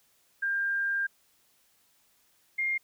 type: tone pair in turn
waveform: sine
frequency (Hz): 1598 / 2121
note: G6 / C7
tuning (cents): +33 / +23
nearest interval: perfect fourth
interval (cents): 490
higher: second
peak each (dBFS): -26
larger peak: neither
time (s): 0.42-1.07 / 2.58-2.78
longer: first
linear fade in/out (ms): 10
effects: white hiss -67 dBFS RMS until 2.83 s